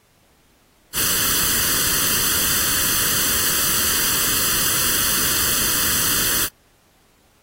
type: noise with comb filter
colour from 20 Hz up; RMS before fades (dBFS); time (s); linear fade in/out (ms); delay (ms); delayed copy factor
white; -19; 0.93-6.49; 50; 0.65; +0.8
effects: pink hiss -58 dBFS RMS until 7.42 s + AAC 48 kbps